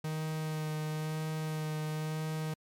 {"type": "tone with vibrato", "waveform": "45% pulse", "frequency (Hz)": 155.56, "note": "D#3", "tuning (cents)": 0, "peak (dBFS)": -33, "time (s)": [0.04, 2.54], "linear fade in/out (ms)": 5, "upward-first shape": "sine", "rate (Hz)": 0.99, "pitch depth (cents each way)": 15, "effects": ["MP3 96 kbps"]}